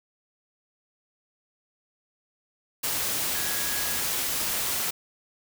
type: tone in noise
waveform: sine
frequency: 1661.2 Hz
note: G#6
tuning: in tune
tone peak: -38 dBFS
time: 3.34-4.03 s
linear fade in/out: 10 ms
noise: white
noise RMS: -28 dBFS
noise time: 2.83-4.91 s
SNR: -13 dB
effects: none